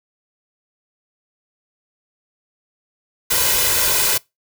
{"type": "noise with comb filter", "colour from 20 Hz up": "white", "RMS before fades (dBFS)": -17, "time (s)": [3.3, 4.18], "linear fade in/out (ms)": 10, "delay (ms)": 2, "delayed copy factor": 0.65, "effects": ["noise-tail reverb RT60 0.2 s tail -24 dB re dry"]}